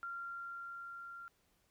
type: tone with level ramp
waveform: sine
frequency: 1383 Hz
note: F6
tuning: 17 cents flat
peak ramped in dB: -40 to -47 dBFS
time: 0.03-1.28 s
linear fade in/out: 0 ms
effects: pink hiss -75 dBFS RMS until 1.7 s